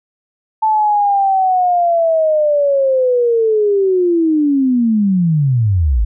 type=linear sweep; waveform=sine; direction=down; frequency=880 to 48 Hz; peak=-10 dBFS; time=0.62-6.05 s; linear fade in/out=10 ms; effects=none